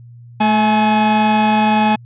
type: tone pair together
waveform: 45% pulse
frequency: 216.8 / 846 Hz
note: A3 / G#5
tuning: -25 / +32 cents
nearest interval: 2 octaves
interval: 2357 cents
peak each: -14 dBFS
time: 0.4-1.96 s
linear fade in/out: 10 ms
effects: added 119 Hz sine -36 dBFS peak until 2.05 s + resampled to 8000 Hz